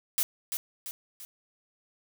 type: noise with echo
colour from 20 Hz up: blue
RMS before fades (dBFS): -26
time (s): 0.18-0.23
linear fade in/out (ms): 0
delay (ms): 340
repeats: 3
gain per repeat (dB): -6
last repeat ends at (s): 1.25
effects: none